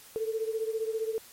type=beating tone pair; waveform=sine; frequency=440 / 455 Hz; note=A4 / A#4; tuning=0 / -42 cents; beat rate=15 Hz; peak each=-30 / -34 dBFS; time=0.16-1.18 s; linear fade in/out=0 ms; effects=white hiss -52 dBFS RMS until 1.32 s + MP3 64 kbps